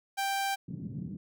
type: tone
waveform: sawtooth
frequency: 786 Hz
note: G5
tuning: 4 cents sharp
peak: -25 dBFS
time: 0.17-0.56 s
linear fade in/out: 20 ms
type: band-pass noise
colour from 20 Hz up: pink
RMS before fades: -39 dBFS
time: 0.68-1.17 s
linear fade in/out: 5 ms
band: 130 to 220 Hz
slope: 24 dB/octave
effects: none